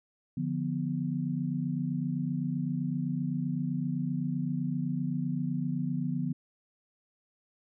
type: chord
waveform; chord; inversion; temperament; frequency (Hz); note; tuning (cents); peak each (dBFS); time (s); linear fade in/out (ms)
sine; B diminished; first; equal; 146.83 / 174.61 / 246.9; D3 / F3 / B3; 0 / 0 / 0; -33; 0.37-6.33; 5
effects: none